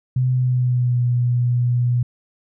sine tone with pitch glide, 127.5 to 122.16 Hz, C3 to B2, -44 to -18 cents, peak -15 dBFS, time 0.16-2.03 s, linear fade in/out 5 ms, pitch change -74 cents, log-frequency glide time 0.31-1.03 s, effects none

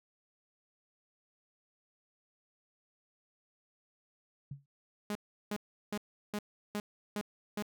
sine tone with exponential decay, 139.7 Hz, C#3, 14 cents sharp, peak -36 dBFS, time 4.51-4.66 s, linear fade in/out 5 ms, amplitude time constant 31 ms
sawtooth tone bursts, 207.7 Hz, G#3, in tune, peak -30 dBFS, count 7, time 5.1-7.624 s, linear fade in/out 2 ms, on 52 ms, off 360 ms
effects none

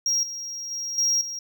triangle tone with level steps, 5620 Hz, F8, 10 cents sharp, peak -19 / -30 / -27 / -18 / -29 dBFS, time 0.06-1.39 s, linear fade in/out 2 ms, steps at 0.23 / 0.71 / 0.98 / 1.21 s, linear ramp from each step 2 ms, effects none

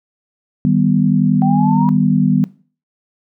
sine chord, Eb augmented, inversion none, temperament equal, 155.56 / 196 / 246.9 Hz, Eb3 / G3 / B3, 0 / 0 / 0 cents, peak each -15 dBFS, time 0.65-2.44 s, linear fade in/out 0 ms
sine exponential sweep, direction up, 764 to 967 Hz, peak -18 dBFS, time 1.42-1.89 s, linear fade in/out 0 ms
effects noise-tail reverb RT60 0.4 s tail -19 dB re dry

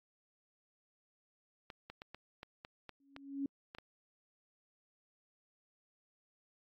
clicks, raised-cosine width 0.3 ms, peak -31 dBFS, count 10, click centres 1.702 / 1.9 / 2.019 / 2.146 / 2.431 / 2.649 / 2.893 / 3.164 / 3.749 / 3.785 s
sine tone with exponential growth, 277.2 Hz, C#4, in tune, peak -32 dBFS, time 3-3.46 s, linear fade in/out 2 ms, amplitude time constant 100 ms
effects AAC 32 kbps

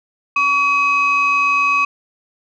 sine tone pair together, 1132 / 2541 Hz, C#6 / D#7, +36 / +36 cents, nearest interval octave + major second, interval 1400 cents, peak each -14 dBFS, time 0.36-1.85 s, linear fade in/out 5 ms, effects tanh soft clip ceiling -8 dBFS

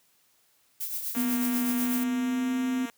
violet noise with tremolo, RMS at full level -31 dBFS, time 0.8-2.04 s, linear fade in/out 10 ms, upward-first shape triangle, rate 8.1 Hz, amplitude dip 55%
5% pulse tone, 232.8 Hz, A#3, 2 cents flat, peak -26 dBFS, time 1.15-2.9 s, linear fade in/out 0 ms
sine tone with pitch glide, 246.9 to 256.2 Hz, B3 to C4, 0 to -36 cents, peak -25 dBFS, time 1.16-2.86 s, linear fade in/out 10 ms, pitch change +64 cents, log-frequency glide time 1.76-2.53 s
effects white hiss -66 dBFS RMS until 2.97 s + high-pass 80 Hz 12 dB/octave

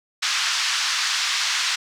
white band-pass noise, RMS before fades -23 dBFS, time 0.22-1.76 s, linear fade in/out 10 ms, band 1100 to 5800 Hz, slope 24 dB/octave, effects none

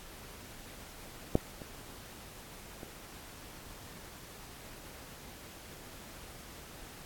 clicks, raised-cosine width 2 ms, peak -10 / -30 / -29 dBFS, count 3, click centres 1.354 / 1.618 / 2.832 s, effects pink hiss -50 dBFS RMS until 7.05 s + AAC 64 kbps

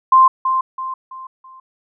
sine tone with echo, 1046.5 Hz, C6, in tune, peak -6 dBFS, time 0.12-0.28 s, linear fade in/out 5 ms, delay 330 ms, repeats 4, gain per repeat -8 dB, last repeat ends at 1.6 s, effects none

